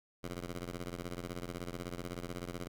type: ring-modulated tone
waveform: 10% pulse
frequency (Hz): 87.31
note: F2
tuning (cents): 0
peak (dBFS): -29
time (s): 0.23-2.68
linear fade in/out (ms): 10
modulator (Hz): 51.7
effects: none